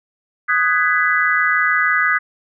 sine chord, G# minor seventh, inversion second, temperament just, 1245.9 / 1495.1 / 1661.2 / 1993.5 Hz, D#6 / F#6 / G#6 / B6, +2 / +18 / 0 / +16 cents, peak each -19 dBFS, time 0.48-2.19 s, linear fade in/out 20 ms, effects none

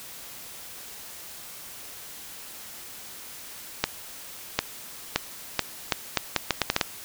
accelerating click train, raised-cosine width 0.2 ms, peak -3 dBFS, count 12, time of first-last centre 3.84-6.812 s, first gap 750 ms, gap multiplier 0.76, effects white hiss -42 dBFS RMS until 7.04 s

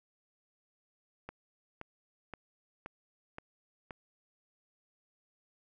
click train, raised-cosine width 0.5 ms, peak -27 dBFS, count 6, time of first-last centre 1.29-3.908 s, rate 1.91 Hz, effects none

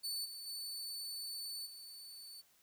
sawtooth tone with level steps, 4491 Hz, C#8, 22 cents sharp, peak -35 / -43 / -39 / -47 dBFS, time 0.03-2.42 s, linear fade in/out 20 ms, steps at 0.24 / 0.46 / 1.65 s, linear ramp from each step 20 ms, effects white hiss -70 dBFS RMS until 2.62 s

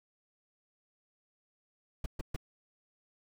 brown noise bursts, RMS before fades -33 dBFS, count 3, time 2.04-2.363 s, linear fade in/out 5 ms, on 21 ms, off 130 ms, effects none

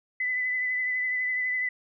sine tone with vibrato, 2006 Hz, B6, 26 cents sharp, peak -25 dBFS, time 0.2-1.69 s, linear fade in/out 5 ms, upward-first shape sine, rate 12 Hz, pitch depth 20 cents each way, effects none

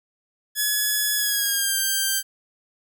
5% pulse tone with pitch glide, 1698 to 1575.2 Hz, G#6 to G6, +38 to +8 cents, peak -10 dBFS, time 0.55-2.23 s, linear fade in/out 50 ms, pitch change -130 cents, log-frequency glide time 1.15-1.8 s, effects none

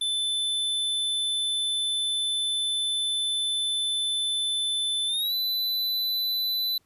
square tone with pitch glide, 3520 to 3997 Hz, A7 to B7, 0 to +20 cents, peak -25 dBFS, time 0.01-6.78 s, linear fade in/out 5 ms, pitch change +220 cents, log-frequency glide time 5.07-5.34 s, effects pink hiss -68 dBFS RMS until 6.85 s + resampled to 32000 Hz

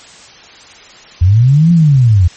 sine linear two-way sweep, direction up then down, 82.41 to 174.61 to 82.41 Hz, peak -4 dBFS, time 1.21-2.28 s, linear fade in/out 10 ms, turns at 1.72 s, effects white hiss -37 dBFS RMS until 2.36 s + MP3 32 kbps

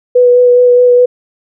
sine tone with vibrato, 492.3 Hz, B4, 6 cents flat, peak -3 dBFS, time 0.15-1.06 s, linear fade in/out 10 ms, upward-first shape sine, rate 4.8 Hz, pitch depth 13 cents each way, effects none

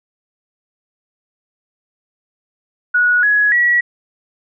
sine tone with pitch steps, 1461 / 1678.2 / 1927.8 Hz, F#6 / G#6 / B6, -22 / +18 / -42 cents, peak -10 dBFS, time 2.94-3.81 s, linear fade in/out 10 ms, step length 290 ms, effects none

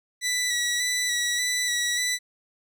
15% pulse tone with vibrato, 1957 Hz, B6, 16 cents flat, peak -17 dBFS, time 0.21-2.19 s, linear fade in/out 50 ms, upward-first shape square, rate 1.7 Hz, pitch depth 22 cents each way, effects none

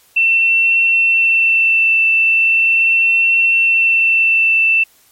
sine tone with vibrato, 2686 Hz, E7, 32 cents sharp, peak -9 dBFS, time 0.16-4.84 s, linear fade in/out 10 ms, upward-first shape triangle, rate 0.39 Hz, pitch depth 14 cents each way, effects white hiss -51 dBFS RMS until 5.11 s + MP3 64 kbps

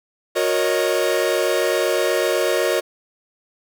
45% pulse chord, D# minor seventh, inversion first, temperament equal with one note detuned, 364.1 / 466.2 / 554.4 / 622.3 Hz, F#4 / A#4 / C#5 / D#5, -28 / 0 / 0 / 0 cents, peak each -23 dBFS, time 0.35-2.81 s, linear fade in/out 20 ms, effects none

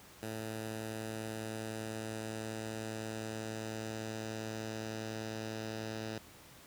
10% pulse tone with low-pass filter sweep, 110 Hz, A2, in tune, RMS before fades -41 dBFS, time 0.23-6.18 s, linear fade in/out 0 ms, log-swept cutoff 12000 to 5300 Hz, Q 1.7, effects pink hiss -56 dBFS RMS until 6.66 s + high-pass 60 Hz 12 dB/octave

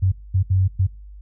sine tone bursts at uneven times, 94.4 Hz, F#2, 35 cents sharp, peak -14 dBFS, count 4, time 0.02-0.12 / 0.34-0.43 / 0.5-0.68 / 0.79-0.87 s, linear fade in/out 10 ms, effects noise-tail reverb RT60 0.3 s tail -22 dB re dry + added 50 Hz sine -37 dBFS peak until 1.21 s

